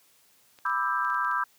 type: clicks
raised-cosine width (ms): 0.2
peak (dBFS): -34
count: 8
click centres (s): 0.588 / 0.664 / 0.697 / 1.048 / 1.101 / 1.145 / 1.247 / 1.314
type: chord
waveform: sine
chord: E minor seventh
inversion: second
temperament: just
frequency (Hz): 988.9 / 1186.7 / 1318.5 / 1582.2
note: B5 / D6 / E6 / G6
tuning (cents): +2 / +18 / 0 / +16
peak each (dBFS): -30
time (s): 0.65-1.44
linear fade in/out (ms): 5
effects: white hiss -62 dBFS RMS until 1.58 s + high-pass 100 Hz 12 dB/octave